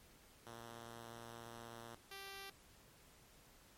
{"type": "tone pair in turn", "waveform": "5% pulse", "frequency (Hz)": [116.54, 392], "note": ["A#2", "G4"], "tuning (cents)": [0, 0], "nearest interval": "octave + major sixth", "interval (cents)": 2100, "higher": "second", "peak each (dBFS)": [-40, -38], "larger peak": "second", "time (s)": [[0.46, 1.95], [2.11, 2.5]], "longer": "first", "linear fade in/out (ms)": 5, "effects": ["pink hiss -65 dBFS RMS until 3.77 s", "MP3 64 kbps"]}